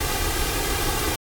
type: noise with comb filter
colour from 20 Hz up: pink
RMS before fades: -24 dBFS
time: 0-1.16 s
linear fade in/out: 10 ms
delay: 2.5 ms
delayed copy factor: +0.65
effects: AAC 64 kbps